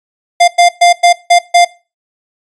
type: tone bursts at uneven times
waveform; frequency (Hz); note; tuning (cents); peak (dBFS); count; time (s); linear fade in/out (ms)
square; 698.5; F5; 0; -4; 6; 0.4-0.48 / 0.58-0.69 / 0.81-0.93 / 1.03-1.13 / 1.3-1.39 / 1.54-1.65; 10
effects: noise-tail reverb RT60 0.3 s tail -19 dB re dry + resampled to 22050 Hz